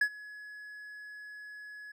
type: tone with ADSR envelope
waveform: triangle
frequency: 1690 Hz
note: G#6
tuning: 30 cents sharp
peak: -20 dBFS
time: 0.01-1.92 s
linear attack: 5 ms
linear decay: 70 ms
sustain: -22 dB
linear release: 8 ms
effects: none